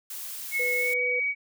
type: noise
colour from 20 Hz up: blue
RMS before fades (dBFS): -37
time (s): 0.1-0.94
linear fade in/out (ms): 5
type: tone with pitch glide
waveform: sine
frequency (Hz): 2184 to 2262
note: C#7 to C#7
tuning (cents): -26 to +34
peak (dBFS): -24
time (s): 0.51-1.35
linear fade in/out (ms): 50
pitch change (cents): +60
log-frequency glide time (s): 0.77-0.99
type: tone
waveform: sine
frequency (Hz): 493.9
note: B4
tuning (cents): 0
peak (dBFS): -30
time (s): 0.59-1.2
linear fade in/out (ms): 10
effects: none